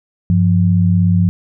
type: tone pair together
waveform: sine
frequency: 98 / 174.61 Hz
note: G2 / F3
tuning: 0 / 0 cents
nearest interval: minor seventh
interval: 1000 cents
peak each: -12 dBFS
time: 0.3-1.29 s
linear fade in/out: 0 ms
effects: none